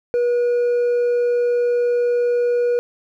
sine tone with hard clipping, 482.9 Hz, B4, 39 cents flat, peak -16 dBFS, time 0.14-2.79 s, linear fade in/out 0 ms, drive 2 dB, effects none

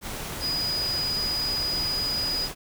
sine tone in noise, 4938 Hz, D#8, 14 cents flat, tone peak -25 dBFS, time 0.4-2.49 s, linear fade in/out 50 ms, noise pink, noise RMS -34 dBFS, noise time 0.01-2.55 s, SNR +6 dB, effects none

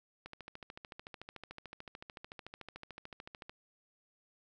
click train, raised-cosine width 0.3 ms, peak -30 dBFS, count 45, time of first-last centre 0.26-3.495 s, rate 13.6 Hz, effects none

